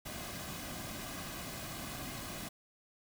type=noise with comb filter; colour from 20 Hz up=pink; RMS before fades=-43 dBFS; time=0.05-2.49 s; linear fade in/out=10 ms; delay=2.2 ms; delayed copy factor=-0.55; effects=none